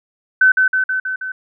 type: tone with echo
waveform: sine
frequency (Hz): 1521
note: F#6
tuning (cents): +47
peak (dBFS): -7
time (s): 0.41-0.52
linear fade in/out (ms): 5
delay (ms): 160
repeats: 5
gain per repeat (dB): -3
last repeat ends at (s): 1.32
effects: none

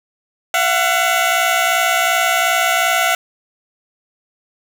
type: tone pair together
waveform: 15% pulse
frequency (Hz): 677.3 / 740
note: E5 / F#5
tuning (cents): +47 / 0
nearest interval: major second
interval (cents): 153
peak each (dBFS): -10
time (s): 0.54-3.15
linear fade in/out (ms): 2
effects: none

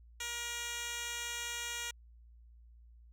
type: tone with band-pass filter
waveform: 10% pulse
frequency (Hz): 475.2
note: A#4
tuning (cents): +33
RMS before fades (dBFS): -40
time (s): 0.2-1.91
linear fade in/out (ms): 5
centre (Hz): 5500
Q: 0.88
effects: added 58 Hz sine -55 dBFS peak until 3.12 s

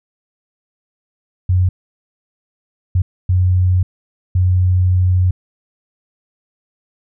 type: tone bursts at uneven times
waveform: sine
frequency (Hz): 91.3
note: F#2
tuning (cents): -23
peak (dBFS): -10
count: 4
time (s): 1.49-1.69 / 2.95-3.02 / 3.29-3.83 / 4.35-5.31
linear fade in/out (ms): 5
effects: none

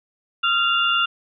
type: tone cluster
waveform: sine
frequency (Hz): 1255 / 1383 / 2796 / 3485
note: D#6 / F6 / F7 / A7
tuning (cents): +15 / -17 / +1 / -17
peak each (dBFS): -29 / -20 / -20 / -27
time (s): 0.43-1.06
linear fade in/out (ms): 10
effects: none

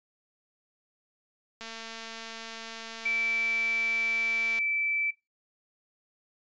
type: click train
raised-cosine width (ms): 0.2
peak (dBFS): -24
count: 674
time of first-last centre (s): 1.61-4.588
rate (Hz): 226
type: tone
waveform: sine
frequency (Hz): 2320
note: D7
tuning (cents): -22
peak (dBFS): -25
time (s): 3.05-5.11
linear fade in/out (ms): 10
effects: noise-tail reverb RT60 0.2 s tail -22 dB re dry + resampled to 16000 Hz

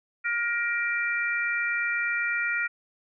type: harmonic tone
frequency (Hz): 471.9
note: A#4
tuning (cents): +21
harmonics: 3 / 4 / 5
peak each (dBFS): -28 / -29 / -30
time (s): 0.24-2.68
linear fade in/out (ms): 20
effects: none

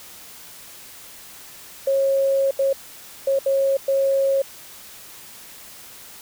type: tone bursts at uneven times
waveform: sine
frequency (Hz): 545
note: C#5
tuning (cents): -29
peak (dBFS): -16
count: 5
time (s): 1.87-2.51 / 2.59-2.73 / 3.27-3.39 / 3.46-3.77 / 3.88-4.42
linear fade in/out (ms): 5
effects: white hiss -42 dBFS RMS until 6.21 s

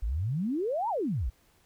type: exponential two-way sweep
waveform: sine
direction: up then down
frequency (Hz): 47.42 to 972 to 47.42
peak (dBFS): -27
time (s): 0.02-1.3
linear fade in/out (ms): 10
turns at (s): 0.89
effects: pink hiss -65 dBFS RMS until 1.65 s

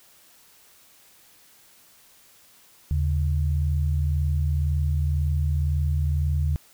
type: tone pair together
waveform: sine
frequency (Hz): 78.5 / 140.44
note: D#2 / C#3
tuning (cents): +16 / +23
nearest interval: minor seventh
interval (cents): 1007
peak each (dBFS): -21 / -27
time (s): 2.91-6.56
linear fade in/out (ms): 0
effects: white hiss -55 dBFS RMS until 6.73 s

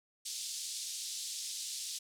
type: band-pass noise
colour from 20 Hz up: pink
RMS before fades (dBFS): -41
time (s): 0.25-1.99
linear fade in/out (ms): 10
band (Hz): 3900 to 9600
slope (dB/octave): 24
effects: none

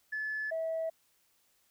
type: tone pair in turn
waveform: sine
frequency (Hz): 1727 / 649.5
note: A6 / E5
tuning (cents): -33 / -26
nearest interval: octave + perfect fourth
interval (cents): 1693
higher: first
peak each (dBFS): -32 / -30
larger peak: second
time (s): 0.12-0.51 / 0.51-0.9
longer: neither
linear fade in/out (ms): 10
effects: tanh soft clip ceiling -28 dBFS + white hiss -71 dBFS RMS until 1.7 s

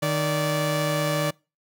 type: tone pair together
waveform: sawtooth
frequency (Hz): 153.89 / 581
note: D#3 / D5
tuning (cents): -19 / -19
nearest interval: octave + major seventh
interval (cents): 2300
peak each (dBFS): -21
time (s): 0.02-1.31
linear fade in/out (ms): 10
effects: noise-tail reverb RT60 0.3 s tail -25 dB re dry

